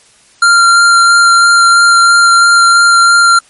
square tone with vibrato, 1386 Hz, F6, 14 cents flat, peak -4 dBFS, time 0.42-3.39 s, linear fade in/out 5 ms, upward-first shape sine, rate 3 Hz, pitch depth 9 cents each way, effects white hiss -45 dBFS RMS until 3.49 s + MP3 48 kbps

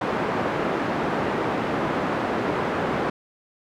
pink band-pass noise, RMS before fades -25 dBFS, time 0.01-3.1 s, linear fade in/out 5 ms, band 210 to 1400 Hz, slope 12 dB/octave, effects none

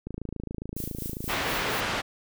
click train, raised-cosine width 3 ms, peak -21 dBFS, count 34, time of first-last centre 0.07-1.279 s, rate 27.3 Hz
violet noise with tremolo, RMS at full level -36 dBFS, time 0.76-1.81 s, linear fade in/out 10 ms, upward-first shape sine, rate 4.2 Hz, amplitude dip 70%
white low-pass noise, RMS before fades -29 dBFS, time 1.28-2.02 s, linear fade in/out 20 ms, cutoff 2400 Hz, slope 12 dB/octave
effects none

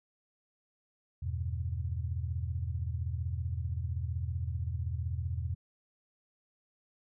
sine chord, E minor, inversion none, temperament equal, 82.41 / 98 / 123.47 Hz, E2 / G2 / B2, 0 / 0 / 0 cents, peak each -34 / -38 / -38 dBFS, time 1.22-5.55 s, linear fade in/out 10 ms, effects none

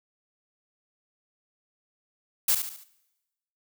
blue noise with echo, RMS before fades -22 dBFS, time 2.48-2.55 s, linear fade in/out 5 ms, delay 72 ms, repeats 4, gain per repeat -7 dB, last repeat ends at 2.838 s, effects noise-tail reverb RT60 1.0 s tail -21 dB re dry

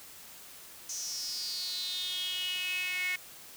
sawtooth tone with high-pass filter sweep, 365.4 Hz, F#4, 22 cents flat, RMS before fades -35 dBFS, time 0.89-3.16 s, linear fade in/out 5 ms, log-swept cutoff 6200 to 2100 Hz, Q 8.5, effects white hiss -50 dBFS RMS until 3.56 s

